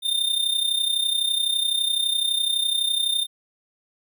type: tone with amplitude modulation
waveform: square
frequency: 3624 Hz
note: A#7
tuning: 50 cents flat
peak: -18 dBFS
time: 0.02-3.27 s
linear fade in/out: 50 ms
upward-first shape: sine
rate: 31.9 Hz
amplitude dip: 70%
effects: none